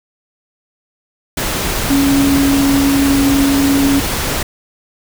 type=tone in noise; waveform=sine; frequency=277.4 Hz; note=C#4; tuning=1 cent sharp; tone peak=-10 dBFS; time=1.9-4 s; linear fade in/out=5 ms; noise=pink; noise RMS=-18 dBFS; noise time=1.37-4.43 s; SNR=+5 dB; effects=none